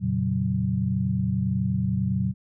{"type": "tone cluster", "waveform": "sine", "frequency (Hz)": [87.9, 118.7, 140.4, 188], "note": ["F2", "A#2", "C#3", "F#3"], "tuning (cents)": [12, 32, 22, 28], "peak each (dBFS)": [-31, -26, -31, -25], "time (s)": [0, 2.34], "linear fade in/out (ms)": 50, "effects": []}